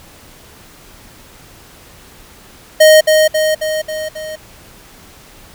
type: tone with echo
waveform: square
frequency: 622.3 Hz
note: D#5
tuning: in tune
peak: -4 dBFS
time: 2.8-3.01 s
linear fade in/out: 10 ms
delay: 270 ms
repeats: 5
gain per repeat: -4 dB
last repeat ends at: 4.36 s
effects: pink hiss -41 dBFS RMS until 5.54 s